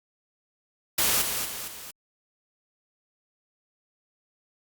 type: noise with echo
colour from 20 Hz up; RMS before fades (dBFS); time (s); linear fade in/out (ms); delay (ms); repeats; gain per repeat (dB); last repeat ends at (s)
white; -23; 0.98-1.22; 5; 230; 3; -6; 1.91
effects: Opus 48 kbps